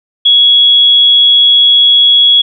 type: tone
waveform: sine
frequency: 3345 Hz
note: G#7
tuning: 12 cents sharp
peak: -3 dBFS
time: 0.25-2.42 s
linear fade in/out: 10 ms
effects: none